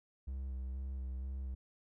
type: tone with vibrato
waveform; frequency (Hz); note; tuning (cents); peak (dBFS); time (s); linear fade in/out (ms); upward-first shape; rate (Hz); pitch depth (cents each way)
triangle; 65.41; C2; 0; -36; 0.27-1.55; 10; square; 2.1; 25
effects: none